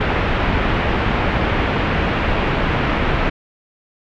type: low-pass noise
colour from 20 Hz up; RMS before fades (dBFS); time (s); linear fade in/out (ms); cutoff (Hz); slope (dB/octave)
pink; -18; 0-3.3; 10; 2800; 24
effects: none